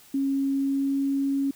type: tone with pitch glide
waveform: sine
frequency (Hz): 273.8 to 275.7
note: C#4 to C#4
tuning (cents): -21 to -9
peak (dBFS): -22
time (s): 0.14-1.51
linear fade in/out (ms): 5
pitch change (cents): +12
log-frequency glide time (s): 0.53-0.99
effects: white hiss -53 dBFS RMS until 1.55 s